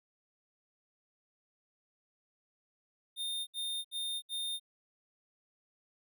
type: tone bursts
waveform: square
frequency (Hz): 3638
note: A#7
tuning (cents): -43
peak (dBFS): -35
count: 4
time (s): 3.16-4.598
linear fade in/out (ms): 50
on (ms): 310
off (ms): 66
effects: none